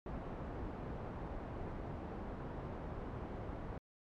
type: low-pass noise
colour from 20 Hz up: pink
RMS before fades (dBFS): -44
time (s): 0.06-3.78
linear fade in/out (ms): 2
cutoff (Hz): 930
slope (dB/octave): 12
effects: MP3 96 kbps